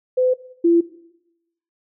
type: tone pair in turn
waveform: sine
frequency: 508 / 339 Hz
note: B4 / E4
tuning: +49 / +49 cents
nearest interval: perfect fifth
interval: 700 cents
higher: first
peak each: -14 / -11 dBFS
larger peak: second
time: 0.17-0.34 / 0.64-0.81 s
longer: neither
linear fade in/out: 10 ms
effects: noise-tail reverb RT60 0.9 s tail -18 dB re dry